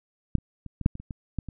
clicks, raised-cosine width 5 ms, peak -7 / -30 / -26 / -21 / -6 / -24 / -29 / -22 / -16 / -25 dBFS, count 10, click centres 0.353 / 0.384 / 0.663 / 0.813 / 0.861 / 0.954 / 1 / 1.108 / 1.387 / 1.487 s, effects none

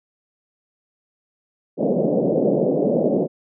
white band-pass noise, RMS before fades -19 dBFS, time 1.77-3.28 s, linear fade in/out 50 ms, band 150 to 600 Hz, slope 48 dB/octave, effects none

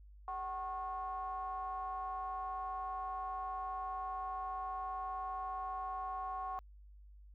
triangle ring-modulated tone, 169.6 Hz, E3, 50 cents sharp, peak -33 dBFS, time 0.28-6.59 s, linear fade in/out 0 ms, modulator 923 Hz, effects added 50 Hz sine -54 dBFS peak until 7.34 s

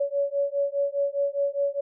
sine beating tone pair, 561 / 565.9 Hz, C#5 / C#5, +21 / +36 cents, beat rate 4.9 Hz, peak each -26 dBFS, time 0-1.81 s, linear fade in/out 10 ms, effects none

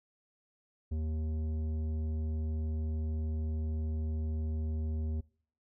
sine tone with tanh clipping, 78.3 Hz, D#2, 11 cents sharp, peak -33 dBFS, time 0.91-5.21 s, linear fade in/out 10 ms, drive 11 dB, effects noise-tail reverb RT60 0.5 s tail -23 dB re dry

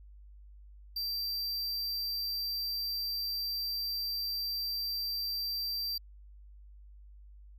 square tone, 4699 Hz, D8, in tune, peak -33 dBFS, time 0.96-5.98 s, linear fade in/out 5 ms, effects added 50 Hz sine -50 dBFS peak until 7.58 s

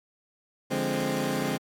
20% pulse chord, D half-diminished seventh, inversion none, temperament equal, 146.83 / 174.61 / 207.7 / 261.6 Hz, D3 / F3 / Ab3 / C4, 0 / 0 / 0 / 0 cents, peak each -28 / -30 / -27 / -25 dBFS, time 0.7-1.58 s, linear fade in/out 20 ms, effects AAC 64 kbps

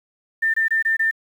sine tone bursts, 1795 Hz, A6, 34 cents sharp, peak -16 dBFS, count 5, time 0.42-1.112 s, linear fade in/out 10 ms, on 120 ms, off 23 ms, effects 8-bit

